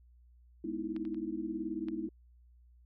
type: chord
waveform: sine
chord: E major seventh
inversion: first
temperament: equal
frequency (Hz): 207.7 / 246.9 / 311.1 / 329.6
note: G#3 / B3 / D#4 / E4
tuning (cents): 0 / 0 / 0 / 0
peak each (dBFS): -43 / -43 / -39 / -38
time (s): 0.64-2.09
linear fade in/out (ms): 5
type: clicks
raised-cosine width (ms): 0.3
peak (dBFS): -34 / -39 / -43 / -34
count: 4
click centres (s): 0.964 / 1.052 / 1.145 / 1.885
effects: added 60 Hz sine -58 dBFS peak until 2.85 s